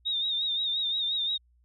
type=tone with vibrato; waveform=sine; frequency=3701 Hz; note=A#7; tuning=13 cents flat; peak=-26 dBFS; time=0.05-1.38 s; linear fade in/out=20 ms; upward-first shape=sine; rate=5.7 Hz; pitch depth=63 cents each way; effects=added 60 Hz sine -61 dBFS peak until 1.64 s